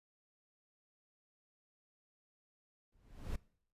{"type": "noise with exponential growth", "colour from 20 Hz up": "brown", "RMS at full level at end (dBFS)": -35, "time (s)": [2.92, 3.36], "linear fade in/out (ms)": 5, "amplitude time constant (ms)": 94, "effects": ["noise-tail reverb RT60 0.6 s tail -22 dB re dry", "resampled to 32000 Hz"]}